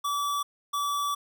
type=tone pair in turn; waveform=square; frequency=1152 / 1152 Hz; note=D6 / D6; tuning=-34 / -34 cents; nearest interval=unison; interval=0 cents; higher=neither; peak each=-27 dBFS; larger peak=neither; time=0.04-0.43 / 0.73-1.15 s; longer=second; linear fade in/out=10 ms; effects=none